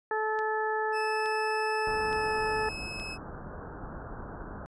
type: harmonic tone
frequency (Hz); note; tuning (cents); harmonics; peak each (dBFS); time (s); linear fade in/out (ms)
433.9; A4; -24; 1 / 2 / 3 / 4; -31 / -31 / -37 / -34; 0.11-2.69; 2
type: click train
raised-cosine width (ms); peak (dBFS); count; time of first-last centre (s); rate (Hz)
0.2; -28; 4; 0.39-2.999; 1.15
type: tone with pitch glide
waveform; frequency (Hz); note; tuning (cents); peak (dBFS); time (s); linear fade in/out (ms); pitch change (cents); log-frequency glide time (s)
30% pulse; 2610 to 2580; E7 to E7; -18 to -38; -34; 0.92-3.18; 50; -20; 2.02-2.31
type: low-pass noise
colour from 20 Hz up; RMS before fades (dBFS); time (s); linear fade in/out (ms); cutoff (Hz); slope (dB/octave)
pink; -41; 1.87-4.66; 0; 1600; 96
effects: resampled to 24000 Hz